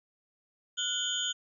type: tone cluster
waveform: sine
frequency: 1456 / 3003 / 3183 / 3529 / 6800 Hz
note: F#6 / F#7 / G7 / A7 / G#8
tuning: -28 / +25 / +26 / +4 / +40 cents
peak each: -39 / -35 / -34 / -37 / -36 dBFS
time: 0.77-1.33 s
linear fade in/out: 20 ms
effects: none